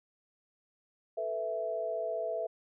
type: chord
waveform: sine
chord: A suspended second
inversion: none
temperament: just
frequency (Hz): 440 / 495 / 660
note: A4 / B4 / E5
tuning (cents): 0 / +4 / +2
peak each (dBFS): -39 / -39 / -33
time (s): 1.17-2.47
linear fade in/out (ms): 10
effects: none